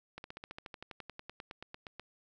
slowing click train, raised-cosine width 0.3 ms, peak -28 dBFS, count 21, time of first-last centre 0.18-1.996 s, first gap 61 ms, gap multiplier 1.04, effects none

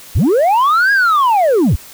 sine linear two-way sweep, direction up then down, 49.59 to 1661.2 to 49.59 Hz, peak -6 dBFS, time 0.15-1.76 s, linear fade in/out 10 ms, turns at 0.92 s, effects tanh soft clip ceiling -8 dBFS + white hiss -37 dBFS RMS until 1.93 s

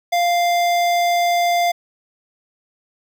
square tone with notch filter, 697 Hz, F5, 4 cents flat, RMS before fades -17 dBFS, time 0.12-1.72 s, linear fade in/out 10 ms, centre 9800 Hz, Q 1.4, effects none

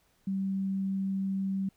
sine tone, 193.3 Hz, G3, 24 cents flat, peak -28 dBFS, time 0.27-1.69 s, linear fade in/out 5 ms, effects pink hiss -69 dBFS RMS until 1.76 s

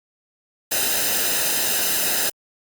white noise with comb filter, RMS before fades -21 dBFS, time 0.71-2.3 s, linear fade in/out 10 ms, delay 0.89 ms, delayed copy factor -0.65, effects Opus 48 kbps

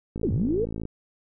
click train, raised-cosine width 3 ms, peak -20 dBFS, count 39, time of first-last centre 0.16-0.853 s, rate 54.8 Hz
sine linear two-way sweep, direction down then up, 485.1 to 76.7 to 485.1 Hz, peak -22 dBFS, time 0.23-0.65 s, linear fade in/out 5 ms, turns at 0.32 s
effects none

